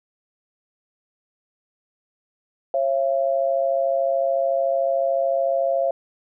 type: tone pair together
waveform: sine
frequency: 543.3 / 677 Hz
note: C#5 / E5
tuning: -35 / +46 cents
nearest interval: major third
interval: 381 cents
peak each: -21 dBFS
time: 2.74-5.91 s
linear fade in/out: 2 ms
effects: none